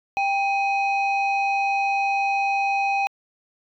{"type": "tone pair together", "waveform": "sine", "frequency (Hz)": [792, 2514], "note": ["G5", "D#7"], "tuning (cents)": [18, 17], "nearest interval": "octave + minor sixth", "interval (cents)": 1999, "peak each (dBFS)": [-19, -23], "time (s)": [0.17, 3.07], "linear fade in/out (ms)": 0, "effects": ["tanh soft clip ceiling -16 dBFS"]}